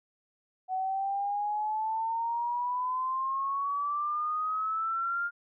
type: exponential sweep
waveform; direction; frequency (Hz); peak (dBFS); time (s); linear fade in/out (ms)
sine; up; 745 to 1412; -28; 0.68-5.31; 50
effects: none